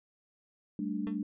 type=chord; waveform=sine; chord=G suspended second; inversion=none; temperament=equal; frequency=196 / 220 / 293.7 Hz; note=G3 / A3 / D4; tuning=0 / 0 / 0 cents; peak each=-36 dBFS; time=0.79-1.23 s; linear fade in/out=2 ms
type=tone with exponential decay; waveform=30% pulse; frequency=224.1 Hz; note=A3; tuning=32 cents sharp; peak=-33 dBFS; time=1.07-1.19 s; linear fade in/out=0 ms; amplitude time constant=25 ms
effects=resampled to 8000 Hz